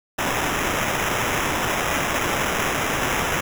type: noise with sample-and-hold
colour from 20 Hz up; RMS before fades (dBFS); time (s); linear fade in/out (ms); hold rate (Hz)
white; -23; 0.18-3.41; 10; 4410
effects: none